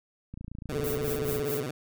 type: click train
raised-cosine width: 5 ms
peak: -27 dBFS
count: 31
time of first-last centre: 0.34-1.396 s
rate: 28.4 Hz
type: tone with vibrato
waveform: 15% pulse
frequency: 137.2 Hz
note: C#3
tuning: 17 cents flat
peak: -26 dBFS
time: 0.69-1.71 s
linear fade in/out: 5 ms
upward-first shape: square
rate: 17 Hz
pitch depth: 170 cents each way
type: tone with pitch glide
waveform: sine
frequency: 436.8 to 430.8 Hz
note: A4 to A4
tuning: -13 to -37 cents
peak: -30 dBFS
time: 0.72-1.65 s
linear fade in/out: 50 ms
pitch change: -24 cents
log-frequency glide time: 1.13-1.39 s
type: noise with tremolo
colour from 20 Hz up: violet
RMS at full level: -35 dBFS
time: 0.84-1.6 s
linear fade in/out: 0 ms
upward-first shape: sine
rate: 4.7 Hz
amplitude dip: 100%
effects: none